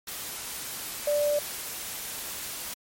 sine tone in noise, 587.3 Hz, D5, in tune, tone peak -22 dBFS, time 1.07-1.39 s, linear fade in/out 5 ms, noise white, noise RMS -36 dBFS, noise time 0.07-2.74 s, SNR +11 dB, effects MP3 64 kbps

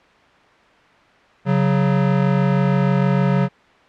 square tone pair together, 138.59 / 185 Hz, C#3 / F#3, 0 / 0 cents, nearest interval perfect fourth, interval 500 cents, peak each -18 dBFS, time 1.45-3.49 s, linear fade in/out 50 ms, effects white hiss -50 dBFS RMS until 3.88 s + low-pass 2000 Hz 12 dB/octave

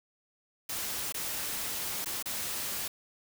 white noise with dropouts, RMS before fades -35 dBFS, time 0.69-2.88 s, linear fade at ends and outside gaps 5 ms, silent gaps 1.124-1.143 / 2.046-2.058 / 2.226-2.257 s, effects none

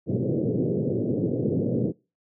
pink band-pass noise, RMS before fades -25 dBFS, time 0.06-1.93 s, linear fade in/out 50 ms, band 110 to 510 Hz, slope 48 dB/octave, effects noise-tail reverb RT60 0.3 s tail -24 dB re dry

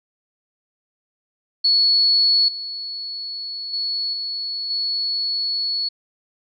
sine tone with level steps, 4395 Hz, C#8, 16 cents flat, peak -13 / -27 / -21 / -24 / -20 dBFS, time 1.64-5.89 s, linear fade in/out 10 ms, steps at 2.48 / 3.73 / 4.13 / 4.7 s, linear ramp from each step 5 ms, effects none

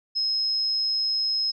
sine tone, 5140 Hz, E8, 45 cents flat, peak -22 dBFS, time 0.15-1.52 s, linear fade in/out 20 ms, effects none

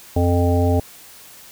harmonic tone with a mistuned harmonic, 87.31 Hz, F2, in tune, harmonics 1 / 3 / 5 / 7 / 9, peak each -16 / -21 / -23 / -24 / -26 dBFS, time 0.16-0.8 s, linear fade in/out 5 ms, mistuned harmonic 1, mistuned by +21 cents, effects white hiss -43 dBFS RMS until 1.51 s

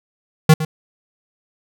square tone with echo, 156.5 Hz, D#3, 10 cents sharp, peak -6 dBFS, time 0.49-0.54 s, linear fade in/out 5 ms, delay 110 ms, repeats 1, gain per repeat -14 dB, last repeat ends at 0.65 s, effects none

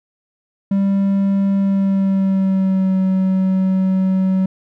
triangle tone with pitch glide, 196.6 to 188.81 Hz, G3 to F#3, +5 to +35 cents, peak -11 dBFS, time 0.71-4.46 s, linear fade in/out 5 ms, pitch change -70 cents, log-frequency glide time 1.57-2.97 s, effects none

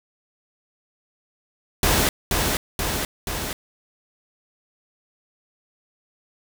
pink noise with echo, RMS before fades -19 dBFS, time 1.83-2.09 s, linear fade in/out 2 ms, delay 480 ms, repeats 3, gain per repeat -3 dB, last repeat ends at 3.53 s, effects none

